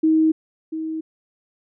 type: tone pair in turn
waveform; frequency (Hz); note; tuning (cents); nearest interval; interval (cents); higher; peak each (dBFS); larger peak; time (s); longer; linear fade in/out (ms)
sine; 316.7 / 318.1; D#4 / D#4; +31 / +38; unison; 7; second; -13 / -24; first; 0.03-0.32 / 0.72-1.01; neither; 10
effects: none